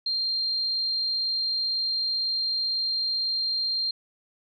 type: tone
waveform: sine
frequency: 4186 Hz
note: C8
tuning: in tune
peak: -24 dBFS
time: 0.06-3.91 s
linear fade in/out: 5 ms
effects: none